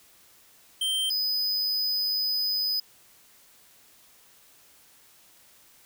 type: tone pair in turn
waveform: square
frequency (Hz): 3136 / 5001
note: G7 / D#8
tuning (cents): 0 / +8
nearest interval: minor sixth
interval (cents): 808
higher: second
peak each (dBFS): -25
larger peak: neither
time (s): 0.81-1.1 / 1.1-2.8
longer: second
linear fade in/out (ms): 5
effects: white hiss -57 dBFS RMS until 5.85 s